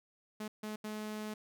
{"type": "tone bursts at uneven times", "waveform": "sawtooth", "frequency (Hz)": 213.6, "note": "G#3", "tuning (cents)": 49, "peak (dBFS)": -35, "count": 3, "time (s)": [[0.4, 0.48], [0.63, 0.76], [0.84, 1.34]], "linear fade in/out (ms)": 5, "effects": []}